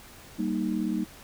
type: chord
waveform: sine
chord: Eb major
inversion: first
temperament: equal with one note detuned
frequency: 194.64 / 233.1 / 311.1 Hz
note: G3 / Bb3 / Eb4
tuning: -12 / 0 / 0 cents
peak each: -30 dBFS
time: 0.38-1.05 s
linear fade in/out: 20 ms
effects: pink hiss -49 dBFS RMS until 1.23 s